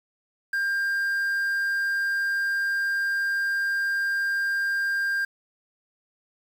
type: tone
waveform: triangle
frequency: 1597 Hz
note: G6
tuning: 32 cents sharp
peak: -21 dBFS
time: 0.53-5.25 s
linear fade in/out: 5 ms
effects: 8-bit